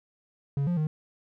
triangle tone with pitch steps, 139.9 / 175.4 / 154.3 Hz, C#3 / F3 / D#3, +16 / +8 / -14 cents, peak -22 dBFS, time 0.57-0.87 s, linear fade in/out 2 ms, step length 100 ms, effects none

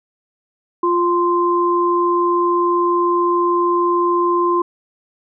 sine tone pair together, 349.2 / 1042.2 Hz, F4 / C6, 0 / -7 cents, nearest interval octave + perfect fifth, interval 1893 cents, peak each -16 / -16 dBFS, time 0.83-4.62 s, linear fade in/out 5 ms, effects none

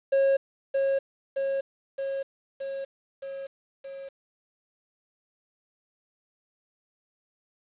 triangle tone with echo, 545 Hz, C#5, 29 cents flat, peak -17 dBFS, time 0.12-0.37 s, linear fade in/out 10 ms, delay 620 ms, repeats 6, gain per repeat -3 dB, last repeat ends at 4.09 s, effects resampled to 8000 Hz + 9-bit

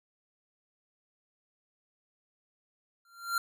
square tone with exponential growth, 1381 Hz, F6, 20 cents flat, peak -25 dBFS, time 3.05-3.38 s, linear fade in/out 2 ms, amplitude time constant 70 ms, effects none

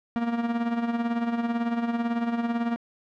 45% pulse tone with tremolo, 234.3 Hz, A#3, 9 cents sharp, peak -22 dBFS, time 0.16-2.76 s, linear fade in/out 0 ms, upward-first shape sine, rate 18 Hz, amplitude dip 60%, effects low-pass 2000 Hz 12 dB/octave

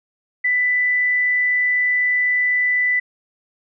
sine tone, 1988 Hz, B6, 11 cents sharp, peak -15 dBFS, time 0.44-3 s, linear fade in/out 10 ms, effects none

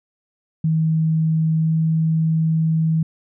sine tone with pitch glide, 159.6 to 160.52 Hz, D#3 to E3, +44 to -46 cents, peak -15 dBFS, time 0.64-3.03 s, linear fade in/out 5 ms, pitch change +10 cents, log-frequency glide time 1.58-1.73 s, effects none

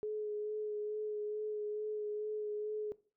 sine tone with vibrato, 423.2 Hz, G#4, 33 cents sharp, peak -35 dBFS, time 0.03-2.92 s, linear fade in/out 0 ms, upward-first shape sine, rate 2.3 Hz, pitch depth 17 cents each way, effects noise-tail reverb RT60 0.4 s tail -19 dB re dry

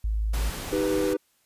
sine tone, 53.4 Hz, G#1, 49 cents sharp, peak -23 dBFS, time 0.04-0.5 s, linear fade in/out 5 ms
pink noise, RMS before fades -35 dBFS, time 0.33-1.14 s, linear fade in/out 10 ms
triangle chord, Eb augmented, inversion none, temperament equal, 311.1 / 392 / 493.9 Hz, Eb4 / G4 / B4, 0 / 0 / 0 cents, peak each -25 dBFS, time 0.72-1.17 s, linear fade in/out 10 ms
effects white hiss -67 dBFS RMS until 1.45 s + resampled to 32000 Hz

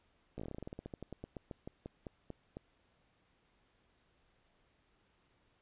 slowing click train, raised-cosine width 2 ms, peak -30 dBFS, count 25, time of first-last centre 0.38-2.569 s, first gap 16 ms, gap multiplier 1.13, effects pink hiss -73 dBFS RMS until 5.61 s + resampled to 8000 Hz

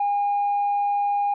sine tone, 813 Hz, G#5, 37 cents flat, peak -18 dBFS, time 0-1.34 s, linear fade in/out 5 ms, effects tanh soft clip ceiling -17 dBFS

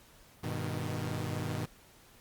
sawtooth chord, G augmented, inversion none, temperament equal with one note detuned, 100.17 / 123.47 / 155.56 Hz, G2 / B2 / D#3, +38 / 0 / 0 cents, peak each -34 dBFS, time 0.43-1.66 s, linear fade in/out 10 ms, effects pink hiss -59 dBFS RMS until 2.2 s + Opus 48 kbps

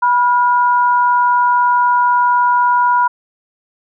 sine tone pair together, 979.1 / 1423 Hz, B5 / F6, -15 / +32 cents, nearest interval tritone, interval 647 cents, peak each -10 / -18 dBFS, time 0.02-3.08 s, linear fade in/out 10 ms, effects none

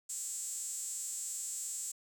sawtooth tone with high-pass filter, 277.2 Hz, C#4, in tune, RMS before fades -40 dBFS, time 0.09-1.92 s, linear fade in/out 10 ms, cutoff 7600 Hz, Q 8.3, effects none

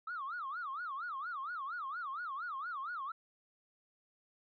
sine tone with vibrato, 1244.5 Hz, D#6, in tune, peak -37 dBFS, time 0.07-3.12 s, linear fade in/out 5 ms, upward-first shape sine, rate 4.3 Hz, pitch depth 280 cents each way, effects tanh soft clip ceiling -34 dBFS

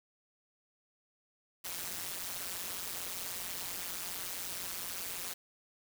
white noise with amplitude modulation, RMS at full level -36 dBFS, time 1.64-5.34 s, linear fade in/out 10 ms, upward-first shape sine, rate 179 Hz, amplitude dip 100%, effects none

